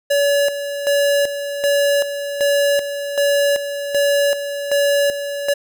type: tone with tremolo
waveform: square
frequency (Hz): 569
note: C#5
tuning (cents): +45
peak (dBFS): -14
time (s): 0.1-5.54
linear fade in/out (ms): 10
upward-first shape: square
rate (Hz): 1.3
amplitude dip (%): 65
effects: none